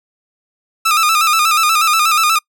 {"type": "tone with vibrato", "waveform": "sawtooth", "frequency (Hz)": 1269, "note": "D#6", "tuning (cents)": 34, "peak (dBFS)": -7, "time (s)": [0.85, 2.39], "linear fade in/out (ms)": 10, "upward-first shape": "square", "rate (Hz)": 8.3, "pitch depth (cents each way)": 67, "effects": ["noise-tail reverb RT60 0.1 s tail -26 dB re dry"]}